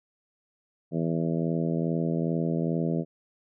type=harmonic tone; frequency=82.41 Hz; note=E2; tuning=in tune; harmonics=2 / 3 / 4 / 5 / 6 / 7 / 8; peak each=-27 / -31 / -33 / -35 / -37 / -38 / -39 dBFS; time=0.91-3.05 s; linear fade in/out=50 ms; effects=none